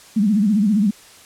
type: tone with vibrato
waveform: sine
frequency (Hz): 207.7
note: G#3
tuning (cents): 0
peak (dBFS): -13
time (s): 0.16-0.91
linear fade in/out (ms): 10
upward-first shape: sine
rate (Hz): 15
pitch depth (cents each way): 140
effects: white hiss -45 dBFS RMS until 1.25 s + low-pass 10000 Hz 12 dB/octave